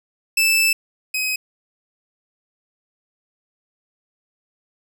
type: tone pair in turn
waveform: sawtooth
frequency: 2637 / 2528 Hz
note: E7 / D#7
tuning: 0 / +27 cents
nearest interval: minor second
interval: 73 cents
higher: first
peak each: -11 / -17 dBFS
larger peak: first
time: 0.37-0.73 / 1.14-1.36 s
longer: first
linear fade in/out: 5 ms
effects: none